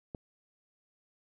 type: click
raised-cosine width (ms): 2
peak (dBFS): -26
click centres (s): 0.148
effects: none